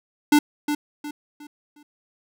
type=tone with echo; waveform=square; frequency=295.2 Hz; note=D4; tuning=9 cents sharp; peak=-13 dBFS; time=0.32-0.39 s; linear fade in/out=5 ms; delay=360 ms; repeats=4; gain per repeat=-9 dB; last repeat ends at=1.83 s; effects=none